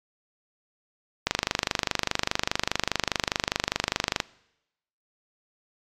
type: click train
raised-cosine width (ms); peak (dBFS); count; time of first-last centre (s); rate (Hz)
0.2; -4; 74; 1.27-4.202; 24.9
effects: noise-tail reverb RT60 0.9 s tail -23 dB re dry + MP3 96 kbps